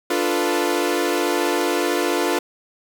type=chord; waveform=sawtooth; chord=B half-diminished seventh; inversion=first; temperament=equal; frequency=293.7 / 349.2 / 440 / 493.9 Hz; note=D4 / F4 / A4 / B4; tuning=0 / 0 / 0 / 0 cents; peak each=-21 / -18 / -22 / -22 dBFS; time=0.1-2.39 s; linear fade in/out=5 ms; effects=none